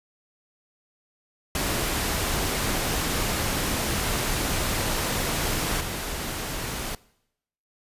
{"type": "noise with level steps", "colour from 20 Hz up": "pink", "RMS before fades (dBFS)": [-26, -31], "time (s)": [1.55, 6.95], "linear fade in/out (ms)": 2, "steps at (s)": 5.8, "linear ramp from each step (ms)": 10, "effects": ["noise-tail reverb RT60 0.8 s tail -22 dB re dry", "resampled to 32000 Hz"]}